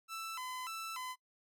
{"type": "tone with vibrato", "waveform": "sawtooth", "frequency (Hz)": 1160, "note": "D6", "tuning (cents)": -22, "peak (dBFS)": -37, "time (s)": [0.08, 1.16], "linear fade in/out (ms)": 50, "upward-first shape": "square", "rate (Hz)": 1.7, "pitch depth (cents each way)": 230, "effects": ["noise-tail reverb RT60 0.1 s tail -20 dB re dry"]}